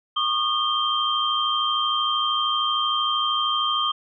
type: tone cluster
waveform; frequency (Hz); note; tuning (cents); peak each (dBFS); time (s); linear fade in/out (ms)
sine; 1107 / 1220 / 3160; C#6 / D#6 / G7; -3 / -34 / +13; -28 / -24 / -23; 0.16-3.92; 10
effects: none